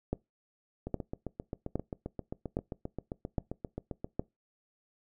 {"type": "two click trains", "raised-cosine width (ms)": 2, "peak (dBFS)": [-23, -17], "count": [25, 6], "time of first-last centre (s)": [[0.87, 4.045], [0.13, 4.195]], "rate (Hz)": [7.56, 1.23], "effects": ["noise-tail reverb RT60 0.2 s tail -22 dB re dry"]}